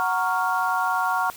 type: chord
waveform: sine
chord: Gb major seventh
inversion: none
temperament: equal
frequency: 740 / 932.3 / 1108.7 / 1396.9 Hz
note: Gb5 / Bb5 / Db6 / F6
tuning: 0 / 0 / 0 / 0 cents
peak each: -26 dBFS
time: 0-1.3 s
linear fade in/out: 0 ms
effects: white hiss -43 dBFS RMS until 1.36 s